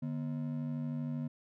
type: ring-modulated tone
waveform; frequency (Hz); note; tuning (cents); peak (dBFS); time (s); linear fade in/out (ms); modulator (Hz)
triangle; 196; G3; 0; -29; 0.02-1.28; 10; 46.4
effects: none